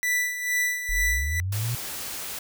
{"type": "tone with tremolo", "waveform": "45% pulse", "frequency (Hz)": 1975.5, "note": "B6", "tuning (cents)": 0, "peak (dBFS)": -21, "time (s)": [0.03, 1.4], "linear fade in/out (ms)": 0, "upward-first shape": "sine", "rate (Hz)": 2.2, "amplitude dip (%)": 65}
{"type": "linear sweep", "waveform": "sine", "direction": "up", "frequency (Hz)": [34.79, 123.47], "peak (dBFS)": -25, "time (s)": [0.89, 1.75], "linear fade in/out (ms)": 0}
{"type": "noise", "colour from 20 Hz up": "white", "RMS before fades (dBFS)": -34, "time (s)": [1.52, 2.39], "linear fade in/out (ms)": 5}
{"effects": []}